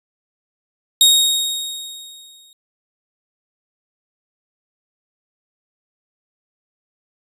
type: tone with exponential decay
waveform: sawtooth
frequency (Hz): 3747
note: A#7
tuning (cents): +8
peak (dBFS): -4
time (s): 1.01-2.53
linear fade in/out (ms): 1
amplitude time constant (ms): 330
effects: resampled to 32000 Hz